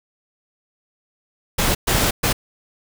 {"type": "noise bursts at uneven times", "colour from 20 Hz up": "pink", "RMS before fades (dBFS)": -18, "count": 3, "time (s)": [[1.58, 1.75], [1.87, 2.11], [2.23, 2.33]], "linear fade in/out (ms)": 10, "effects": []}